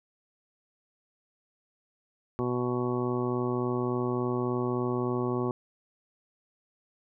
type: harmonic tone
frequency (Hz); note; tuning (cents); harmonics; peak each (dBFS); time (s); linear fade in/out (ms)
123.47; B2; 0; 1 / 2 / 3 / 4 / 5 / 6 / 7 / 8 / 9; -33 / -32 / -30 / -39 / -42 / -44 / -41 / -45 / -38; 2.39-5.51; 0
effects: none